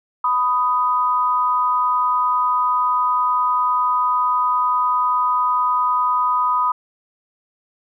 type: tone pair together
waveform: sine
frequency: 994.1 / 1244.5 Hz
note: B5 / D#6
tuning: +11 / 0 cents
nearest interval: major third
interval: 389 cents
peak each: -18 dBFS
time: 0.24-6.72 s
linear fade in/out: 5 ms
effects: none